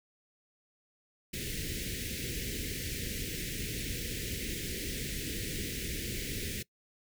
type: band-stop noise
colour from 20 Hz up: pink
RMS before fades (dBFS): -37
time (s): 1.33-6.63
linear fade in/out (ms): 10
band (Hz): 480 to 1800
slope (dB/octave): 48
effects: noise-tail reverb RT60 0.1 s tail -22 dB re dry